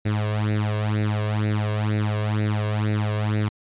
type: tone with flanger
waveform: sawtooth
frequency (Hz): 106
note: G#2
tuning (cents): +36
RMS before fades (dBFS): -23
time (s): 0.05-3.49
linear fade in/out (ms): 10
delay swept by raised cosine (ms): 0.46 to 1.86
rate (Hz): 2.1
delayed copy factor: +0.75
effects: resampled to 8000 Hz